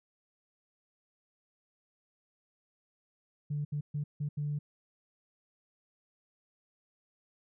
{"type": "tone bursts at uneven times", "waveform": "sine", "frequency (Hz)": 146.83, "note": "D3", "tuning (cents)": 0, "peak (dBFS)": -30, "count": 5, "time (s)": [[3.5, 3.65], [3.72, 3.81], [3.94, 4.04], [4.2, 4.29], [4.37, 4.59]], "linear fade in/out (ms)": 10, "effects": ["tanh soft clip ceiling -26 dBFS"]}